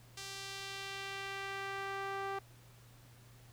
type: tone with band-pass filter sweep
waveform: sawtooth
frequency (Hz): 392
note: G4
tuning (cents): 0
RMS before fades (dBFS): -42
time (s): 0.17-2.39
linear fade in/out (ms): 5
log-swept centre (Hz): 5500 to 1000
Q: 1
effects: added 119 Hz sine -58 dBFS peak until 3.52 s + pink hiss -63 dBFS RMS until 3.52 s